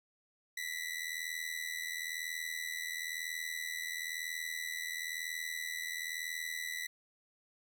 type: ring-modulated tone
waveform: sawtooth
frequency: 1975.5 Hz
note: B6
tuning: in tune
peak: -31 dBFS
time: 0.57-6.87 s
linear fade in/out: 5 ms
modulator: 40.5 Hz
effects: none